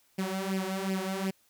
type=tone with flanger; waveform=sawtooth; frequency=190.9 Hz; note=G3; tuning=46 cents flat; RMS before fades=-32 dBFS; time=0.18-1.31 s; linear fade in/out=10 ms; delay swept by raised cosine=0.38 to 3.88 ms; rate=2.7 Hz; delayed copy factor=+0.75; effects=white hiss -67 dBFS RMS until 1.49 s